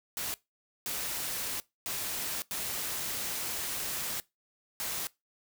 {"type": "noise bursts at uneven times", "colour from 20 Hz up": "white", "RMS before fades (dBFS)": -35, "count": 5, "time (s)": [[0.17, 0.34], [0.86, 1.6], [1.86, 2.42], [2.51, 4.2], [4.8, 5.07]], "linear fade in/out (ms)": 0, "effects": ["noise-tail reverb RT60 0.2 s tail -21 dB re dry"]}